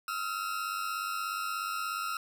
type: tone pair together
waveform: 40% pulse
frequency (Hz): 1278 / 1374.8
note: D#6 / F6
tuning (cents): +46 / -28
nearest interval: minor second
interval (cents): 126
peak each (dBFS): -35 / -34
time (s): 0.08-2.17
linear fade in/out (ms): 2
effects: none